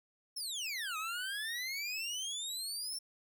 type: exponential two-way sweep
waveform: 25% pulse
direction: down then up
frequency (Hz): 5480 to 1244.5 to 5480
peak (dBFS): -33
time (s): 0.36-2.99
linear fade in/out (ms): 10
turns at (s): 0.97
effects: none